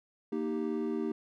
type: chord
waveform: triangle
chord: Eb major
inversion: second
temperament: equal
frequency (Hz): 233.1 / 311.1 / 392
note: Bb3 / Eb4 / G4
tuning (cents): 0 / 0 / 0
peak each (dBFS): -33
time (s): 0.32-1.12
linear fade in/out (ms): 5
effects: none